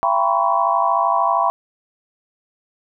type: tone cluster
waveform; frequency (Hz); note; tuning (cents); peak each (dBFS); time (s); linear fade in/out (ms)
sine; 675 / 786 / 969 / 1022 / 1119; E5 / G5 / B5 / C6 / C#6; +41 / +4 / -33 / -41 / +16; -21; 0.03-1.5; 0
effects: none